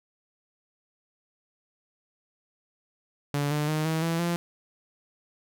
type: tone with pitch steps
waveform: sawtooth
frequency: 144.1 / 149.27 / 154.62 / 160.17 / 165.91 / 171.86 Hz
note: D3 / D3 / D#3 / E3 / E3 / F3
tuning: -33 / +29 / -11 / -49 / +11 / -28 cents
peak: -21 dBFS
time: 3.34-4.36 s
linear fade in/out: 0 ms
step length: 170 ms
effects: none